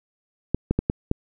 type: clicks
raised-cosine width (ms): 3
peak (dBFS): -7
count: 5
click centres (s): 0.546 / 0.71 / 0.79 / 0.899 / 1.114
effects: none